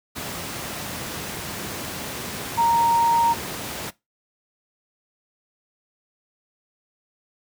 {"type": "tone in noise", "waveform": "sine", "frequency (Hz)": 930, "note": "A#5", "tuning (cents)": -4, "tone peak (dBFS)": -16, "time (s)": [2.57, 3.34], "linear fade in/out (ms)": 20, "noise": "pink", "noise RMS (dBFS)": -31, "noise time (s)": [0.15, 3.91], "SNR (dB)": 12, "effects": ["noise-tail reverb RT60 0.2 s tail -20 dB re dry", "high-pass 100 Hz 12 dB/octave"]}